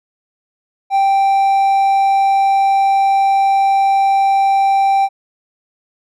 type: tone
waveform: triangle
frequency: 784 Hz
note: G5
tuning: in tune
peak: -8 dBFS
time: 0.9-5.09 s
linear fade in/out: 50 ms
effects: none